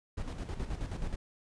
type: noise with tremolo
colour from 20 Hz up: brown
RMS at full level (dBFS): -35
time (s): 0.17-1.16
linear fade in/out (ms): 10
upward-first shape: square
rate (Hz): 9.4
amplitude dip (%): 55
effects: resampled to 22050 Hz